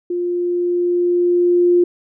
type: tone with level ramp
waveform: sine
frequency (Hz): 351.9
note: F4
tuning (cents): +13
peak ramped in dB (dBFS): -18 to -9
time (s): 0.1-1.84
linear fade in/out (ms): 5
effects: none